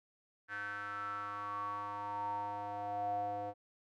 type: tone with band-pass filter sweep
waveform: square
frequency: 102.4 Hz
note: G#2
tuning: 24 cents flat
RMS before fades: -40 dBFS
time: 0.48-3.54 s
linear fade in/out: 50 ms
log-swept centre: 1600 to 630 Hz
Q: 9.6
effects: none